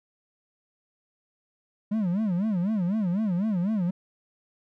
triangle tone with vibrato, 196 Hz, G3, in tune, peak -21 dBFS, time 1.91-3.91 s, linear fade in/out 10 ms, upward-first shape sine, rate 4 Hz, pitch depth 230 cents each way, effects none

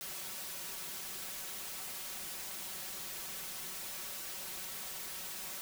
white noise with comb filter, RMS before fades -43 dBFS, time 0.01-5.61 s, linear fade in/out 0 ms, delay 5.3 ms, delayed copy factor +0.7, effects none

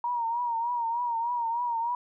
sine tone with vibrato, 942 Hz, A#5, 18 cents sharp, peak -26 dBFS, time 0.04-1.95 s, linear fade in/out 2 ms, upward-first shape triangle, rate 3.3 Hz, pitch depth 75 cents each way, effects none

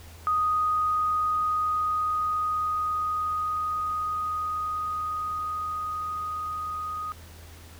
sine tone with level ramp, 1244.5 Hz, D#6, in tune, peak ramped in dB -21 to -30 dBFS, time 0.27-7.12 s, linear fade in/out 0 ms, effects added 82 Hz sine -45 dBFS peak until 7.79 s + pink hiss -50 dBFS RMS until 7.79 s

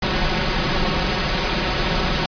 pink noise with comb filter, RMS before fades -20 dBFS, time 0.02-2.26 s, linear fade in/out 5 ms, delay 5.4 ms, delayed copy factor +0.65, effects resampled to 11025 Hz

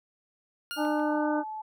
20% pulse tone with exponential decay, 1416 Hz, F6, 23 cents sharp, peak -27 dBFS, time 0.71-1.27 s, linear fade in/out 0 ms, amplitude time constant 120 ms
harmonic tone, 301.3 Hz, D4, 44 cents sharp, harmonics 1 / 2 / 3 / 4 / 5, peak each -27 / -31 / -34 / -39 / -37 dBFS, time 0.76-1.44 s, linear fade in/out 50 ms
sine tone with pitch glide, 845 to 865.3 Hz, G#5 to A5, +30 to -29 cents, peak -34 dBFS, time 0.77-1.62 s, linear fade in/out 10 ms, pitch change +41 cents, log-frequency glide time 0.93-1.12 s
clicks, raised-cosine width 0.3 ms, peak -32 / -36 dBFS, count 2, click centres 0.851 / 0.996 s
effects none

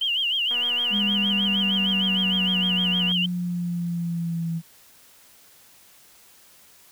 sine tone with vibrato, 3000 Hz, F#7, 23 cents sharp, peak -21 dBFS, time 0.01-3.26 s, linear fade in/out 5 ms, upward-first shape sine, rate 6.5 Hz, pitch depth 140 cents each way
click train, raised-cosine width 0.5 ms, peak -26 dBFS, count 632, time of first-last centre 0.51-3.117 s, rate 242 Hz
sine exponential sweep, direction down, 204.9 to 164.81 Hz, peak -24 dBFS, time 0.9-4.62 s, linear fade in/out 50 ms
effects white hiss -53 dBFS RMS until 6.91 s

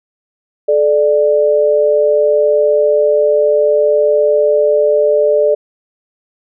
sine tone pair together, 432.6 / 592 Hz, A4 / D5, -29 / +14 cents, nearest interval perfect fourth, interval 543 cents, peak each -12 / -10 dBFS, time 0.68-5.55 s, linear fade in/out 10 ms, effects none

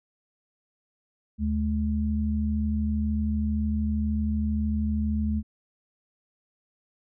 sine tone pair together, 75.48 / 213.5 Hz, D2 / G#3, +48 / +48 cents, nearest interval octave + tritone, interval 1800 cents, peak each -26 dBFS, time 1.38-5.43 s, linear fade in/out 50 ms, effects none

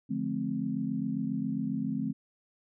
sine chord, D minor seventh, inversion none, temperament equal with one note detuned, 146.83 / 174.61 / 214.4 / 261.6 Hz, D3 / F3 / A3 / C4, 0 / 0 / -45 / 0 cents, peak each -38 / -37 / -33 / -33 dBFS, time 0.09-2.13 s, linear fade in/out 20 ms, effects none

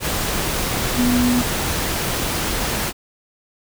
sine tone in noise, 245.5 Hz, B3, 10 cents flat, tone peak -15 dBFS, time 0.95-1.44 s, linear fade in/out 50 ms, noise pink, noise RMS -22 dBFS, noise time 0-2.93 s, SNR +4 dB, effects none

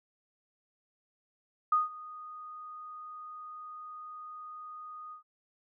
sine tone with ADSR envelope, 1238 Hz, D#6, 9 cents flat, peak -21 dBFS, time 1.72-5.23 s, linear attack 5 ms, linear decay 160 ms, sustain -21 dB, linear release 110 ms, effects none

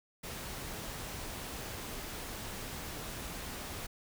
pink noise, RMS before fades -42 dBFS, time 0.23-3.87 s, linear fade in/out 10 ms, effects none

